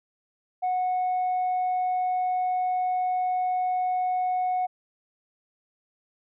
sine tone, 734 Hz, F#5, 14 cents flat, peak -21 dBFS, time 0.62-4.67 s, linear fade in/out 20 ms, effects tanh soft clip ceiling -21 dBFS

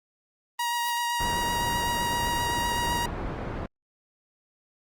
sawtooth tone with vibrato, 950 Hz, A#5, 33 cents sharp, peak -22 dBFS, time 0.59-3.06 s, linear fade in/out 5 ms, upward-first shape triangle, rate 7.8 Hz, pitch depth 14 cents each way
blue noise with exponential growth, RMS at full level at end -35 dBFS, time 0.61-0.9 s, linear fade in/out 0 ms, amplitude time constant 61 ms
pink low-pass noise, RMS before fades -33 dBFS, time 1.2-3.66 s, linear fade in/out 2 ms, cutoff 1300 Hz, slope 12 dB/octave
effects Opus 32 kbps

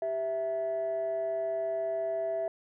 sine tone pair together, 392 / 658.2 Hz, G4 / E5, 0 / -3 cents, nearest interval major sixth, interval 897 cents, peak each -36 / -28 dBFS, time 0.02-2.48 s, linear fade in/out 2 ms, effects tanh soft clip ceiling -25 dBFS

